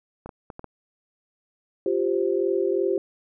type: clicks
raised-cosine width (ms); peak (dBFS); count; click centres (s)
1; -23; 5; 0.26 / 0.292 / 0.502 / 0.594 / 0.643
type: chord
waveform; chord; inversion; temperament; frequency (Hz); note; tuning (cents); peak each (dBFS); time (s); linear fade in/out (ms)
sine; F suspended second; none; equal; 349.2 / 392 / 523.3; F4 / G4 / C5; 0 / 0 / 0; -25 / -23 / -28; 1.86-2.98; 2
effects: none